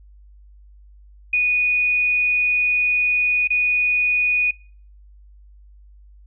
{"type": "tone with dropouts", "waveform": "sine", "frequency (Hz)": 2470, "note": "D#7", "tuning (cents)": -13, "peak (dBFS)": -15, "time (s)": [1.33, 4.51], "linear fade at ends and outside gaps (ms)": 5, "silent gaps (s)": [3.475, 3.503], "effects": ["noise-tail reverb RT60 0.5 s tail -26 dB re dry", "added 50 Hz sine -44 dBFS peak until 6.26 s"]}